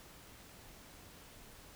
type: silence
effects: pink hiss -56 dBFS RMS until 1.75 s